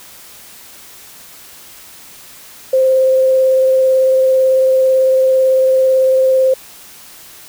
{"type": "tone with vibrato", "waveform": "sine", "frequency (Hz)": 523.3, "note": "C5", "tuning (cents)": 0, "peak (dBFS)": -8, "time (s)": [2.73, 6.54], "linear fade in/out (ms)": 5, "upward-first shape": "sine", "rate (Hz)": 18, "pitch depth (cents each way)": 10, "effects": ["white hiss -38 dBFS RMS until 7.48 s"]}